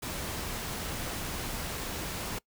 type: noise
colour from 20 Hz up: pink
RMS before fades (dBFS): -36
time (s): 0.02-2.39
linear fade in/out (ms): 10
effects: noise-tail reverb RT60 0.1 s tail -23 dB re dry